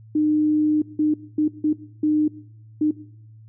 sine tone bursts at uneven times, 304.2 Hz, D#4, 39 cents flat, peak -16 dBFS, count 6, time 0.15-0.82 / 0.99-1.14 / 1.38-1.48 / 1.64-1.73 / 2.03-2.28 / 2.81-2.91 s, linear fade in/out 5 ms, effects noise-tail reverb RT60 0.8 s tail -19 dB re dry + added 110 Hz sine -43 dBFS peak until 3.48 s

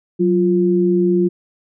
sine tone pair together, 185 / 349.8 Hz, F#3 / F4, 0 / +3 cents, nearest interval major seventh, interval 1103 cents, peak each -16 / -14 dBFS, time 0.19-1.29 s, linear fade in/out 20 ms, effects none

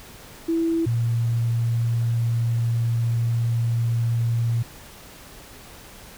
sine tone pair in turn, 330 / 116.67 Hz, E4 / A#2, +2 / +2 cents, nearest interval octave + tritone, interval 1800 cents, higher first, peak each -19 dBFS, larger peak neither, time 0.48-0.86 / 0.86-4.63 s, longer second, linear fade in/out 10 ms, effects pink hiss -44 dBFS RMS until 6.17 s

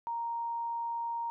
sine tone, 932.3 Hz, A#5, in tune, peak -32 dBFS, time 0.07-1.3 s, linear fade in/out 0 ms, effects none

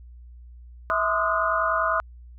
sine tone cluster, 651 / 1035 / 1215 / 1265 / 1447 Hz, E5 / C6 / D#6 / D#6 / F#6, -22 / -19 / -42 / +28 / -39 cents, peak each -27 dBFS, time 0.9-2 s, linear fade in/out 0 ms, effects added 60 Hz sine -42 dBFS peak until 2.38 s

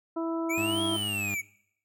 harmonic tone, 329.6 Hz, E4, in tune, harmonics 1 / 2 / 3 / 4, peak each -29 / -35 / -39 / -41 dBFS, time 0.16-0.97 s, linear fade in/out 10 ms
square linear two-way sweep, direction up then down, 2217 to 3322 to 2217 Hz, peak -30 dBFS, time 0.49-1.42 s, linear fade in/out 20 ms, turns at 0.84 s
20% pulse tone with vibrato, 101.7 Hz, G#2, 36 cents flat, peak -30 dBFS, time 0.57-1.35 s, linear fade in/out 10 ms, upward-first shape triangle, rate 2.7 Hz, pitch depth 20 cents each way
effects noise-tail reverb RT60 0.7 s tail -21 dB re dry

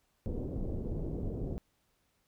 pink low-pass noise, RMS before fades -36 dBFS, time 0.26-1.58 s, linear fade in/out 0 ms, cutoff 480 Hz, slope 24 dB/octave, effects pink hiss -75 dBFS RMS until 2.27 s

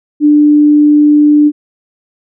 sine tone, 296.7 Hz, D4, 18 cents sharp, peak -3 dBFS, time 0.2-1.52 s, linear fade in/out 50 ms, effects none

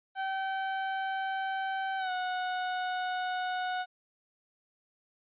30% pulse tone with pitch glide, 770 to 734 Hz, G5 to F#5, -31 to -14 cents, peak -28 dBFS, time 0.15-3.86 s, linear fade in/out 50 ms, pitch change -83 cents, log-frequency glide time 1.98-2.11 s, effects resampled to 8000 Hz

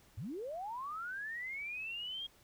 sine linear sweep, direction up, 76.5 to 3269 Hz, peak -39 dBFS, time 0.17-2.27 s, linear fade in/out 10 ms, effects pink hiss -65 dBFS RMS until 2.43 s

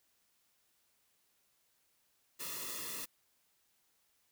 white noise with comb filter, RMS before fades -42 dBFS, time 2.39-3.06 s, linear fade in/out 20 ms, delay 1.3 ms, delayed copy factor -0.9, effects white hiss -75 dBFS RMS until 4.31 s

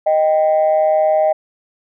sine tone pair together, 622.3 / 784 Hz, D#5 / G5, 0 / 0 cents, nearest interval major third, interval 400 cents, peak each -11 / -16 dBFS, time 0.06-1.33 s, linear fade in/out 10 ms, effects tanh soft clip ceiling -6 dBFS

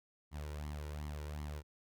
sawtooth tone with flanger, 74.6 Hz, D2, 28 cents sharp, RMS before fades -43 dBFS, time 0.31-1.63 s, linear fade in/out 50 ms, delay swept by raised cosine 0.95 to 2.15 ms, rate 2.7 Hz, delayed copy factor +0.65, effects none

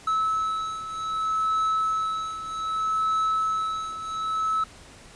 triangle beating tone pair, 1300 / 1300.64 Hz, E6 / E6, -24 / -24 cents, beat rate 0.64 Hz, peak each -28 / -23 dBFS, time 0.07-4.64 s, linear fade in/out 5 ms, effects pink hiss -48 dBFS RMS until 5.15 s + resampled to 22050 Hz

